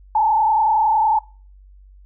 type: tone with frequency modulation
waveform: sine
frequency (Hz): 871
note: A5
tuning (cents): -18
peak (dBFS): -13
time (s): 0.15-1.19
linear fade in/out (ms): 5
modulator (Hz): 30.8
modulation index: 1.2
effects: noise-tail reverb RT60 0.4 s tail -22 dB re dry + added 48 Hz sine -43 dBFS peak until 2.05 s